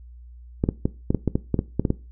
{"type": "clicks", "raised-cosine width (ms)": 3, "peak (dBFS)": -7, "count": 12, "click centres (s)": [0.639, 0.689, 0.855, 1.105, 1.147, 1.277, 1.355, 1.543, 1.591, 1.796, 1.852, 1.904], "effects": ["noise-tail reverb RT60 0.3 s tail -19 dB re dry", "added 60 Hz sine -41 dBFS peak until 2.11 s"]}